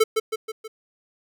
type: tone with echo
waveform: square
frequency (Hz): 440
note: A4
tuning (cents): 0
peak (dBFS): -14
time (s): 0-0.04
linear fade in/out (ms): 10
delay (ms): 160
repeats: 4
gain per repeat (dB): -5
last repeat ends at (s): 0.68
effects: none